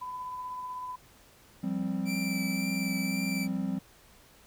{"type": "tone with tremolo", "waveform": "sine", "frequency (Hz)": 1003, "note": "B5", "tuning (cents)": 26, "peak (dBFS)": -34, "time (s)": [0.01, 0.96], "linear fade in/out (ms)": 10, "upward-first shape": "triangle", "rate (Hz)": 16, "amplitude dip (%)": 30}
{"type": "chord", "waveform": "triangle", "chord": "F suspended second", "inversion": "none", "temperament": "just", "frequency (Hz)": [174.61, 196.44, 261.9], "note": ["F3", "G3", "C4"], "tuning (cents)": [0, 4, 2], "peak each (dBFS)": [-33, -30, -32], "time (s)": [1.63, 3.79], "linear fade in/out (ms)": 10}
{"type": "tone with vibrato", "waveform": "sawtooth", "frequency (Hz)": 2335, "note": "D7", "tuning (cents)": -11, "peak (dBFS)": -31, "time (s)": [2.05, 3.48], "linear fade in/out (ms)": 50, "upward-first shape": "triangle", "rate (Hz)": 1.9, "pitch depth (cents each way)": 17}
{"effects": ["pink hiss -58 dBFS RMS until 4.46 s"]}